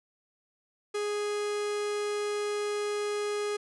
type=tone; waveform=45% pulse; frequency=414.8 Hz; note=G#4; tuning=2 cents flat; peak=-29 dBFS; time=0.94-3.57 s; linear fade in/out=10 ms; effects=resampled to 24000 Hz